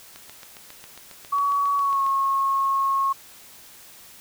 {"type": "click train", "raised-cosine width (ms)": 0.2, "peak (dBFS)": -24, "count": 15, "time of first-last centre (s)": [0.16, 2.065], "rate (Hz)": 7.35}
{"type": "tone with pitch glide", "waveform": "sine", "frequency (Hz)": [1129, 1089.9], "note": ["C#6", "C#6"], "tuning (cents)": [31, -30], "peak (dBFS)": -19, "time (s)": [1.32, 3.13], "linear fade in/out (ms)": 10, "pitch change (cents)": -61, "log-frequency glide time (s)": [1.76, 2.04]}
{"effects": ["white hiss -47 dBFS RMS until 4.2 s"]}